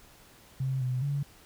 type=tone with pitch steps; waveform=sine; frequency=132.5 / 126.8 / 142 Hz; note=C3 / B2 / C#3; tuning=+22 / +46 / +42 cents; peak=-27 dBFS; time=0.6-1.23 s; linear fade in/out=5 ms; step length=210 ms; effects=pink hiss -56 dBFS RMS until 1.45 s